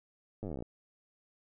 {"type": "slowing click train", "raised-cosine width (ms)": 2, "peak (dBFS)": -27, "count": 16, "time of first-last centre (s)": [0.43, 0.624], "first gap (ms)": 9, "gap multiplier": 1.05, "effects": []}